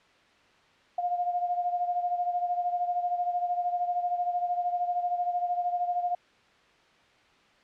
sine beating tone pair, 707 / 720 Hz, F5 / F#5, +21 / -47 cents, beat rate 13 Hz, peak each -27 / -33 dBFS, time 0.98-6.15 s, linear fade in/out 5 ms, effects white hiss -60 dBFS RMS until 7.63 s + low-pass 3000 Hz 12 dB/octave

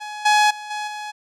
sawtooth tone with level steps, 842 Hz, G#5, 24 cents sharp, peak -26 / -9 / -28 / -21 / -25 dBFS, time 0-1.12 s, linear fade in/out 20 ms, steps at 0.25 / 0.5 / 0.7 / 0.87 s, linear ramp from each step 10 ms, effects low-pass 7000 Hz 12 dB/octave

